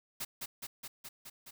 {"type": "noise with echo", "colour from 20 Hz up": "white", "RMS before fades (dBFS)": -38, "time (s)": [0.2, 0.25], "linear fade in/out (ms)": 10, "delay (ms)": 210, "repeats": 6, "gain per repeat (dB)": -2, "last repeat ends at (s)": 1.51, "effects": []}